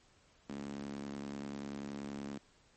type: tone with high-pass filter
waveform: sawtooth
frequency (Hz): 70.4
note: C#2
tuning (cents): +27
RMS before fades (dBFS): -43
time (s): 0.49-2.38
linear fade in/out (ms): 5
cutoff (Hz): 230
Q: 3.3
effects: pink hiss -67 dBFS RMS until 2.76 s + MP3 32 kbps